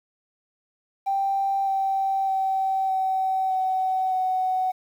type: tone with pitch steps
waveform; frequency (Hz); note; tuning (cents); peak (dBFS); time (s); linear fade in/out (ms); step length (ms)
triangle; 784 / 776.3 / 768.8 / 761.2 / 753.8 / 746.4; G5 / G5 / G5 / F#5 / F#5 / F#5; 0 / -17 / -34 / +49 / +32 / +15; -17; 1.06-4.72; 20; 610
effects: tanh soft clip ceiling -19 dBFS + 9-bit